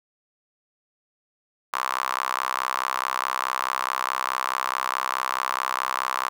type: tone with high-pass filter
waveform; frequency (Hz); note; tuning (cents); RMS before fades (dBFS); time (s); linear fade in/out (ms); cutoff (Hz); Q
sawtooth; 64.7; C2; -19; -27; 1.73-6.29; 0; 1100; 4.9
effects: none